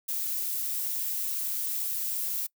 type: noise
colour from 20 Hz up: violet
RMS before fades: -31 dBFS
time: 0.08-2.47 s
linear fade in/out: 10 ms
effects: noise-tail reverb RT60 0.1 s tail -24 dB re dry